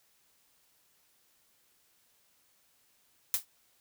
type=noise with exponential decay; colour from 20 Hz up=blue; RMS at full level=-24 dBFS; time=3.34-3.45 s; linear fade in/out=1 ms; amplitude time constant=23 ms; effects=white hiss -69 dBFS RMS until 3.8 s